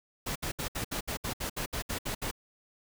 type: noise bursts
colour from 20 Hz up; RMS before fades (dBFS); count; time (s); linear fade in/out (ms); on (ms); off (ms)
pink; -34; 13; 0.26-2.313; 10; 97; 66
effects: none